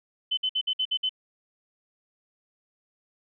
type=tone bursts; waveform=sine; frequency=3040 Hz; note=F#7; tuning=46 cents sharp; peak=-23 dBFS; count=7; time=0.31-1.094 s; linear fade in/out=10 ms; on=64 ms; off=56 ms; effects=none